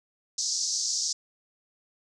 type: band-pass noise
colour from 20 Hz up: pink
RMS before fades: -29 dBFS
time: 0.38-1.13 s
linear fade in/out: 5 ms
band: 4800 to 6900 Hz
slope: 48 dB/octave
effects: none